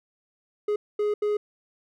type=tone bursts at uneven times; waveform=triangle; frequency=417.5 Hz; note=G#4; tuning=9 cents sharp; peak=-20 dBFS; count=3; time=0.68-0.76 / 0.99-1.14 / 1.22-1.37 s; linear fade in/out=5 ms; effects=none